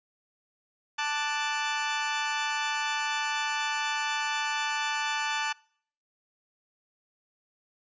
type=chord; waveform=20% pulse; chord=D major; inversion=second; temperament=equal; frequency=880 / 1174.7 / 1480 Hz; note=A5 / D6 / F#6; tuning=0 / 0 / 0 cents; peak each=-25 / -30 / -29 dBFS; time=0.98-5.53 s; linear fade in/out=10 ms; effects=noise-tail reverb RT60 0.6 s tail -26 dB re dry + resampled to 16000 Hz